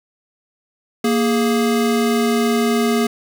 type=tone pair together; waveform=square; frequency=233.3 / 415.3 Hz; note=A#3 / G#4; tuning=+2 / 0 cents; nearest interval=minor seventh; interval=998 cents; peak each=-17 / -20 dBFS; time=1.04-3.07 s; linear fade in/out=5 ms; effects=none